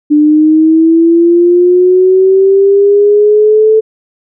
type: linear sweep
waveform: sine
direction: up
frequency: 296 to 440 Hz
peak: -3 dBFS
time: 0.1-3.81 s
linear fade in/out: 20 ms
effects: none